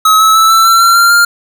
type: tone with pitch steps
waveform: square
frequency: 1281 / 1297.4 / 1314 / 1330.8 / 1347.8 / 1365 / 1382.5 / 1400.2 Hz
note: E6 / E6 / E6 / E6 / E6 / F6 / F6 / F6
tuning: -50 / -28 / -6 / +16 / +38 / -40 / -18 / +4 cents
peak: -5 dBFS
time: 0.05-1.25 s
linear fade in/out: 5 ms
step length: 150 ms
effects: none